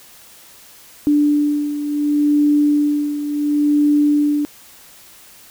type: beating tone pair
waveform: sine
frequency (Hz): 293.7 / 294.4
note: D4 / D4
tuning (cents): 0 / +4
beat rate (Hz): 0.7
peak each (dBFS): -14 / -20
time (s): 1.07-4.45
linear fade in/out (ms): 0
effects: white hiss -44 dBFS RMS until 5.5 s